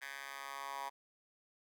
10% pulse tone with high-pass filter sweep, 138.3 Hz, C#3, 4 cents flat, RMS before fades -45 dBFS, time 0.01-0.9 s, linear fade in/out 20 ms, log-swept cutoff 1600 to 950 Hz, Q 4.7, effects none

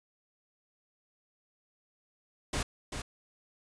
pink noise with echo, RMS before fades -32 dBFS, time 2.53-2.63 s, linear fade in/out 5 ms, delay 390 ms, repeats 1, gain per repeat -6 dB, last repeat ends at 3.02 s, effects resampled to 22050 Hz

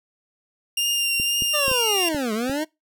sawtooth tone with vibrato, 2794 Hz, F7, in tune, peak -17 dBFS, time 0.77-2.09 s, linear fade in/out 5 ms, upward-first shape triangle, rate 2 Hz, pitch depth 22 cents each way
clicks, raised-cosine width 3 ms, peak -19 dBFS, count 6, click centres 1.199 / 1.422 / 1.681 / 1.715 / 2.147 / 2.497 s
25% pulse linear two-way sweep, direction down then up, 612 to 207.7 to 320.7 Hz, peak -19 dBFS, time 1.53-2.65 s, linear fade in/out 20 ms, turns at 2.33 s
effects noise-tail reverb RT60 0.2 s tail -24 dB re dry

